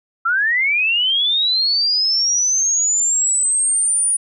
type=linear sweep; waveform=sine; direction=up; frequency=1318.5 to 9650 Hz; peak=-14 dBFS; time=0.25-4.17 s; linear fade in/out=10 ms; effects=none